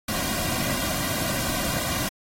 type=noise with comb filter; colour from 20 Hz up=pink; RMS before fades=-27 dBFS; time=0.08-2.09 s; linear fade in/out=5 ms; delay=2.3 ms; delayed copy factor=-0.85; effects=AAC 48 kbps